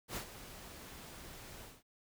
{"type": "noise with ADSR envelope", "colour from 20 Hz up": "pink", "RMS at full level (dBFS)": -39, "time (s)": [0.08, 1.83], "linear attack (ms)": 78, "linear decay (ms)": 86, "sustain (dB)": -12, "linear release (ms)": 200, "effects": []}